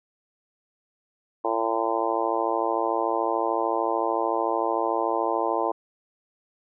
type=harmonic tone; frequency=113.5 Hz; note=A#2; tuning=46 cents flat; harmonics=3 / 4 / 5 / 6 / 7 / 8 / 9; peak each=-30 / -30 / -30 / -30 / -30 / -30 / -30 dBFS; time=1.44-5.72 s; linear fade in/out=10 ms; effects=none